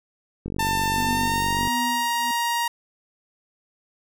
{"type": "click train", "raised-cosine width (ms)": 3, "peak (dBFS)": -17, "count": 59, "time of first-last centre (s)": [0.46, 1.673], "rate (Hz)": 47.8}
{"type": "tone with pitch glide", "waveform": "sawtooth", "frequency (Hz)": [894, 941.7], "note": ["A5", "A#5"], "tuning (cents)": [27, 17], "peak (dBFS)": -18, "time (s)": [0.59, 2.68], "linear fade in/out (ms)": 5, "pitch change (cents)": 90, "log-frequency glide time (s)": [1.06, 1.63]}
{"type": "tone with tremolo", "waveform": "triangle", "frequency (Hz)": 246.9, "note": "B3", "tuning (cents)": 0, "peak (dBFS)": -25, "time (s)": [0.97, 2.31], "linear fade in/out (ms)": 0, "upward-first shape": "sine", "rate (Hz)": 1.5, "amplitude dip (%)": 95}
{"effects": []}